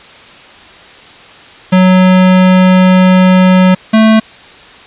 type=tone pair in turn; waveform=square; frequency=185 / 220 Hz; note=F#3 / A3; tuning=0 / 0 cents; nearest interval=minor third; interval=300 cents; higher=second; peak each=-4 dBFS; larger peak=neither; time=1.72-3.75 / 3.93-4.2 s; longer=first; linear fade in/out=10 ms; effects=white hiss -35 dBFS RMS until 4.86 s + resampled to 8000 Hz